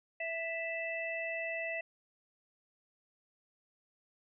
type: harmonic tone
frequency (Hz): 660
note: E5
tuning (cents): +2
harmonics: 1 / 3 / 4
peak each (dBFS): -39 / -39 / -40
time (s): 0.2-1.81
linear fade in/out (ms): 5
effects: none